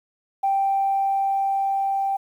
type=tone with level ramp; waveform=sine; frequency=784 Hz; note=G5; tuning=in tune; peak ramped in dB=-17 to -20 dBFS; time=0.43-2.17 s; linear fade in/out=10 ms; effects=tanh soft clip ceiling -13 dBFS + 9-bit

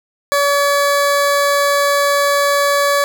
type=tone; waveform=20% pulse; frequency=569 Hz; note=C#5; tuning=45 cents sharp; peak=-7 dBFS; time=0.32-3.04 s; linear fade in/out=0 ms; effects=none

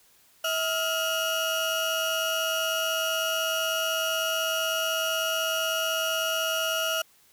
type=tone cluster; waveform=35% pulse; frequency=646 / 1402 / 2900 Hz; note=E5 / F6 / F#7; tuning=-35 / +6 / -35 cents; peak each=-28 dBFS; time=0.44-7.02 s; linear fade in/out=5 ms; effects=white hiss -60 dBFS RMS until 7.32 s

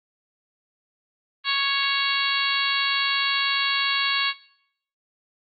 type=harmonic tone; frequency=554.4 Hz; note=C#5; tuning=in tune; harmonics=2 / 3 / 4 / 5 / 6 / 7 / 8; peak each=-28 / -28 / -28 / -28 / -28 / -28 / -28 dBFS; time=1.44-4.34 s; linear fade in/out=50 ms; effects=noise-tail reverb RT60 0.7 s tail -19 dB re dry + Opus 24 kbps

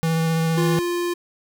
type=tone with vibrato; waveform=square; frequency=163 Hz; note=E3; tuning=19 cents flat; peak=-19 dBFS; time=0.03-0.79 s; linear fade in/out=0 ms; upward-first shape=triangle; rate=15 Hz; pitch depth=16 cents each way
type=tone; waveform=square; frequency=349.2 Hz; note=F4; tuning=in tune; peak=-22 dBFS; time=0.57-1.14 s; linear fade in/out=10 ms
effects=none

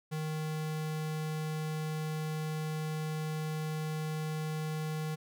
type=tone; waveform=square; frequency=155.56 Hz; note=D#3; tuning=in tune; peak=-34 dBFS; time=0.11-5.16 s; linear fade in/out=20 ms; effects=none

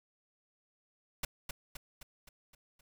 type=noise with echo; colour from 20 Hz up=pink; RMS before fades=-34 dBFS; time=1.23-1.25 s; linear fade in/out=5 ms; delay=260 ms; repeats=6; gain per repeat=-5 dB; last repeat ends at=2.81 s; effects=none

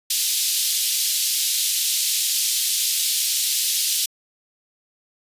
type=high-pass noise; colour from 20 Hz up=pink; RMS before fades=-21 dBFS; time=0.1-4.06 s; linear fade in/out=5 ms; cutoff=3400 Hz; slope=24 dB/octave; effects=resampled to 32000 Hz

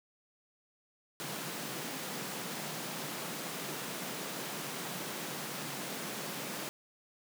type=high-pass noise; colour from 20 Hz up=pink; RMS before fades=-40 dBFS; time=1.2-6.69 s; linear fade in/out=0 ms; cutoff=140 Hz; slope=48 dB/octave; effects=none

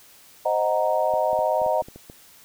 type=chord; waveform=sine; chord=C half-diminished seventh; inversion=none; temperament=equal; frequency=523.3 / 622.3 / 740 / 932.3 Hz; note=C5 / Eb5 / Gb5 / Bb5; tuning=0 / 0 / 0 / 0 cents; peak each=-27 / -22 / -26 / -26 dBFS; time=0.45-1.82 s; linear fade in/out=10 ms
type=clicks; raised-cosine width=2 ms; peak=-27 dBFS; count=9; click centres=1.138 / 1.331 / 1.39 / 1.617 / 1.663 / 1.822 / 1.885 / 1.96 / 2.099 s
effects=white hiss -51 dBFS RMS until 2.44 s

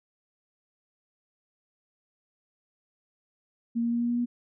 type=tone with pitch steps; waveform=sine; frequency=233.1 / 234.7 / 236.4 / 238 / 239.7 / 241.3 Hz; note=A#3 / A#3 / A#3 / A#3 / A#3 / B3; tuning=0 / +12 / +24 / +36 / +48 / -40 cents; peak=-24 dBFS; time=3.75-4.26 s; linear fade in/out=20 ms; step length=85 ms; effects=none

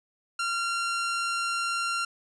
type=tone; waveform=sawtooth; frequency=1379 Hz; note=F6; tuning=22 cents flat; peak=-23 dBFS; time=0.39-2.05 s; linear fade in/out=5 ms; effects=resampled to 22050 Hz

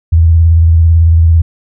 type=tone with vibrato; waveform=sine; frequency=82.41 Hz; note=E2; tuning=in tune; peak=-3 dBFS; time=0.12-1.42 s; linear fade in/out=10 ms; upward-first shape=square; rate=18 Hz; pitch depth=45 cents each way; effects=none

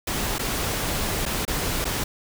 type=noise with dropouts; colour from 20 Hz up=pink; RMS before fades=-26 dBFS; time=0.07-2.04 s; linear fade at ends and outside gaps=5 ms; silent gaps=0.384-0.392 / 1.255-1.261 / 1.452-1.478 / 1.845-1.852 s; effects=none

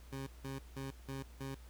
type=tone bursts; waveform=20% pulse; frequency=135.3 Hz; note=C#3; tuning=42 cents flat; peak=-36 dBFS; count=5; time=0.12-1.55 s; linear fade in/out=10 ms; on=150 ms; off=170 ms; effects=added 60 Hz sine -52 dBFS peak until 1.69 s + pink hiss -63 dBFS RMS until 1.69 s

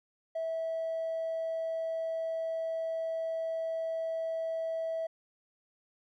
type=tone; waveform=triangle; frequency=652 Hz; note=E5; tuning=19 cents flat; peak=-28 dBFS; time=0.35-5.07 s; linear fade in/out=10 ms; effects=tanh soft clip ceiling -28 dBFS

